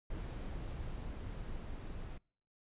brown noise with level ramp, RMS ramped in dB -41 to -44 dBFS, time 0.1-2.18 s, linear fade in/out 5 ms, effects noise-tail reverb RT60 0.5 s tail -26 dB re dry + resampled to 8000 Hz

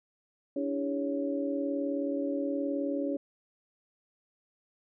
sine tone cluster, 284.4 / 323.4 / 401.6 / 558 Hz, C#4 / E4 / G4 / C#5, +45 / -33 / +42 / +11 cents, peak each -31 / -39 / -38 / -34 dBFS, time 0.56-3.17 s, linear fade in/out 5 ms, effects none

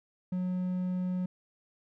triangle tone, 182.3 Hz, F#3, 25 cents flat, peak -27 dBFS, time 0.32-1.26 s, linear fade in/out 5 ms, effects none

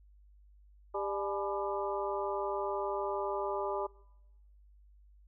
harmonic tone with a mistuned harmonic, 198.9 Hz, G3, 25 cents sharp, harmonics 2 / 3 / 4 / 5 / 6, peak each -36 / -38 / -39 / -40 / -41 dBFS, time 0.94-3.87 s, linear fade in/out 10 ms, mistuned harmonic 4, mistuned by +110 cents, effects noise-tail reverb RT60 1.0 s tail -25 dB re dry + added 50 Hz sine -57 dBFS peak until 5.27 s

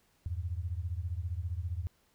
sine beating tone pair, 81.6 / 96.6 Hz, E2 / G2, -17 / -25 cents, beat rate 15 Hz, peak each -35 / -37 dBFS, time 0.26-1.87 s, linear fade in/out 0 ms, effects pink hiss -70 dBFS RMS until 2.14 s

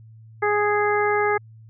harmonic tone, 415.3 Hz, G#4, in tune, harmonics 1 / 2 / 3 / 4 / 5, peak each -21 / -24 / -26 / -27 / -28 dBFS, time 0.42-1.38 s, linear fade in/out 10 ms, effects added 111 Hz sine -43 dBFS peak until 1.69 s

